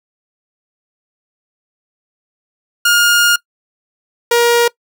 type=tone pair in turn; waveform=sawtooth; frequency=1419 / 473.5 Hz; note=F6 / A#4; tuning=+27 / +27 cents; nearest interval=octave + perfect fifth; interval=1900 cents; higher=first; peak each=-5 dBFS; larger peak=neither; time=2.85-3.36 / 4.31-4.68 s; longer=first; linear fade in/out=5 ms; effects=noise-tail reverb RT60 0.1 s tail -22 dB re dry